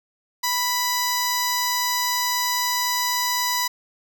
10% pulse tone with notch filter, 987.8 Hz, B5, in tune, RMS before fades -23 dBFS, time 0.43-3.68 s, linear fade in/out 10 ms, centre 2700 Hz, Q 1.3, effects none

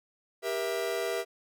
45% pulse chord, E diminished, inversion first, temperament just, 395.6 / 474.7 / 659.3 Hz, G4 / Bb4 / E5, +16 / +31 / 0 cents, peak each -34 dBFS, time 0.42-1.25 s, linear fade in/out 50 ms, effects none

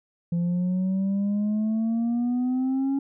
sine exponential sweep, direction up, 170 to 276.8 Hz, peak -19 dBFS, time 0.32-2.99 s, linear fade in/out 5 ms, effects tanh soft clip ceiling -21 dBFS

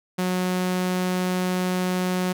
sawtooth tone, 182.7 Hz, F#3, 22 cents flat, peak -18 dBFS, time 0.18-2.33 s, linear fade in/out 10 ms, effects none

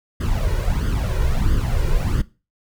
brown noise with flanger, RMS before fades -19 dBFS, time 0.2-2.22 s, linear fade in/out 10 ms, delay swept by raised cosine 0.61 to 2.11 ms, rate 1.5 Hz, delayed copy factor +0.7, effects noise-tail reverb RT60 0.3 s tail -19 dB re dry

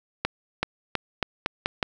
accelerating click train, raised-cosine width 0.3 ms, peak -7 dBFS, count 7, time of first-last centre 0.25-1.828 s, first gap 380 ms, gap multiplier 0.85, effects none

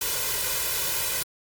white noise with comb filter, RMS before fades -27 dBFS, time 0.01-1.23 s, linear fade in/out 5 ms, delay 2 ms, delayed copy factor +0.75, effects Opus 48 kbps

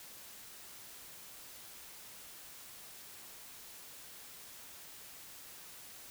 silence, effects white hiss -52 dBFS RMS until 6.1 s

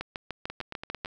two click trains, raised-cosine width 0.3 ms, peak -17 / -21 dBFS, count 8 / 6, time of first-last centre 0.01-1.049 / 0.5-1.059 s, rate 6.74 / 8.95 Hz, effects none

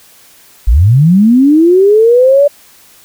sine linear sweep, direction up, 44.71 to 584 Hz, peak -3 dBFS, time 0.67-2.48 s, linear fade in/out 10 ms, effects white hiss -42 dBFS RMS until 3.04 s

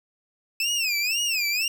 25% pulse tone with vibrato, 2587 Hz, E7, 33 cents flat, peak -19 dBFS, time 0.6-1.68 s, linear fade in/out 2 ms, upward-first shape sine, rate 2 Hz, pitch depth 190 cents each way, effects none

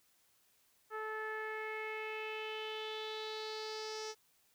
sawtooth tone with low-pass filter sweep, 434.6 Hz, A4, 21 cents flat, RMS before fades -42 dBFS, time 0.9-4.15 s, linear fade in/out 50 ms, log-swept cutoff 1500 to 5700 Hz, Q 4.6, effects white hiss -72 dBFS RMS until 4.54 s

